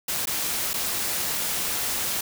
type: noise with dropouts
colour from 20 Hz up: white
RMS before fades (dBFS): -27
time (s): 0.08-2.21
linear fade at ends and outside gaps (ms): 5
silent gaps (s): 0.257-0.271 / 0.734-0.739
effects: none